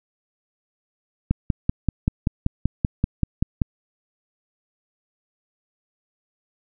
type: click train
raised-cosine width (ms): 5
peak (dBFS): -6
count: 13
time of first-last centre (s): 1.31-3.618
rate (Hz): 5.2
effects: none